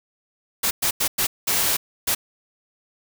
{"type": "noise bursts at uneven times", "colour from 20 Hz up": "white", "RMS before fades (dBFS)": -21, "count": 6, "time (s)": [[0.63, 0.71], [0.82, 0.91], [1, 1.08], [1.18, 1.27], [1.47, 1.77], [2.07, 2.15]], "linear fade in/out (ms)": 10, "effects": []}